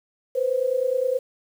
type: tone pair together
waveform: sine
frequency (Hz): 493.9 / 523.5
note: B4 / C5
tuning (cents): 0 / +1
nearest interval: minor second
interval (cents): 101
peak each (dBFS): -24 / -22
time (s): 0.35-1.19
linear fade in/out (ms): 10
effects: 8-bit